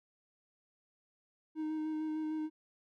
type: tone with vibrato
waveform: triangle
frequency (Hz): 311.1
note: D#4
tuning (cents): 0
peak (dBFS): -32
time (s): 1.55-2.5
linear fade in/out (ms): 50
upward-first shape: square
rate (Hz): 6.6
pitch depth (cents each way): 12
effects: none